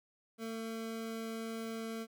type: tone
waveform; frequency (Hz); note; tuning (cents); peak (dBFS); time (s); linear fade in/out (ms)
25% pulse; 225.2; A3; +40; -35; 0.38-2.07; 50
effects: none